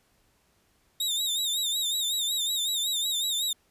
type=tone with vibrato; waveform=sawtooth; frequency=3712 Hz; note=A#7; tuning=8 cents flat; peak=-23 dBFS; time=1-3.53 s; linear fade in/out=5 ms; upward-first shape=sine; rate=5.4 Hz; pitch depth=88 cents each way; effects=pink hiss -67 dBFS RMS until 3.7 s + resampled to 32000 Hz